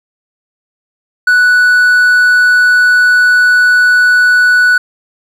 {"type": "tone", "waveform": "triangle", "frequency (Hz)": 1480, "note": "F#6", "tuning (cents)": 0, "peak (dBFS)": -3, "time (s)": [1.27, 4.78], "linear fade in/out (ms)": 5, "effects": []}